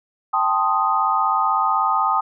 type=chord; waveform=sine; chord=A half-diminished seventh; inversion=third; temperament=equal; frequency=784 / 880 / 1046.5 / 1244.5 Hz; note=G5 / A5 / C6 / Eb6; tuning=0 / 0 / 0 / 0 cents; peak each=-23 / -22 / -25 / -19 dBFS; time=0.33-2.21 s; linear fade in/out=10 ms; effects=none